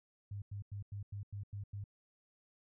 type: tone bursts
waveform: sine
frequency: 101.1 Hz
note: G#2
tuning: 46 cents flat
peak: -40 dBFS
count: 8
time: 0.31-1.841 s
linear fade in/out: 5 ms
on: 110 ms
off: 93 ms
effects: none